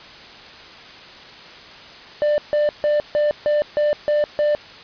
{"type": "tone bursts", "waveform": "triangle", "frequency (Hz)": 594, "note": "D5", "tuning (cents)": 20, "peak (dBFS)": -13, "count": 8, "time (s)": [2.22, 4.55], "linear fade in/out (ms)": 0, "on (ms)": 160, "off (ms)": 150, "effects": ["white hiss -40 dBFS RMS until 4.83 s", "resampled to 11025 Hz"]}